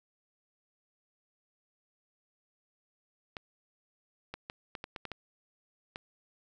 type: clicks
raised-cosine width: 0.3 ms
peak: -23 dBFS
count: 9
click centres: 3.368 / 4.34 / 4.499 / 4.752 / 4.841 / 4.962 / 5.053 / 5.117 / 5.959 s
effects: none